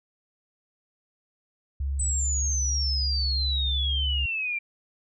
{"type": "tone", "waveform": "sine", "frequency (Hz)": 69, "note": "C#2", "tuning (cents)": -7, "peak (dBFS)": -25, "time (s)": [1.8, 4.26], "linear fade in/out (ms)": 5}
{"type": "exponential sweep", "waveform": "sine", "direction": "down", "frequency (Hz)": [8130, 2349], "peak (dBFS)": -26, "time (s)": [1.99, 4.59], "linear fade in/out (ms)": 10}
{"effects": []}